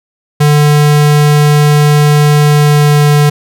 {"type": "tone with pitch glide", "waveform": "square", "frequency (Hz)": [148.1, 147.25], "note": ["D3", "D3"], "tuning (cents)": [15, 5], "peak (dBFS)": -5, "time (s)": [0.4, 3.3], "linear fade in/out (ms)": 10, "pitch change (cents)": -10, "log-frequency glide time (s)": [2.45, 3.07], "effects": []}